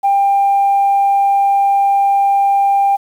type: tone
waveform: sine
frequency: 795 Hz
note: G5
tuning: 24 cents sharp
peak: -8 dBFS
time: 0.03-2.97 s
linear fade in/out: 20 ms
effects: tanh soft clip ceiling -6 dBFS + 7-bit